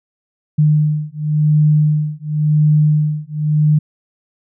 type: beating tone pair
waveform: sine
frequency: 151.1 / 152.03 Hz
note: D3 / D#3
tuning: +50 / -40 cents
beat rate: 0.93 Hz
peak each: -14 dBFS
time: 0.58-3.79 s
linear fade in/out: 10 ms
effects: none